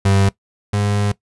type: tone pair in turn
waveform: 35% pulse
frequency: 98 / 102.38 Hz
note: G2 / G#2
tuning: 0 / -24 cents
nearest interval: minor second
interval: 76 cents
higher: second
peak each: -10 / -14 dBFS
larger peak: first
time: 0.05-0.29 / 0.73-1.12 s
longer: second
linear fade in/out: 5 ms
effects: noise-tail reverb RT60 0.1 s tail -19 dB re dry + resampled to 24000 Hz